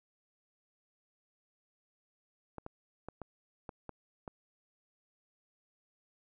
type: clicks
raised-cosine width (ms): 1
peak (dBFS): -28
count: 7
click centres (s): 2.583 / 2.664 / 3.086 / 3.217 / 3.692 / 3.893 / 4.278
effects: none